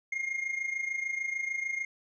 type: tone with amplitude modulation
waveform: triangle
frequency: 2131 Hz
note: C7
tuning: 31 cents sharp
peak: -26 dBFS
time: 0.12-1.85 s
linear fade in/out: 5 ms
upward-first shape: sine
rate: 26.7 Hz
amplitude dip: 70%
effects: resampled to 16000 Hz